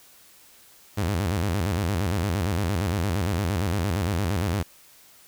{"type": "tone with vibrato", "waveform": "sawtooth", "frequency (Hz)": 92.6, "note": "F#2", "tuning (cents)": 2, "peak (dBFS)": -19, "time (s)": [0.97, 4.63], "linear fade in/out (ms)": 10, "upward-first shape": "square", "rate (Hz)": 8.7, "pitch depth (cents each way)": 180, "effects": ["white hiss -53 dBFS RMS until 5.27 s"]}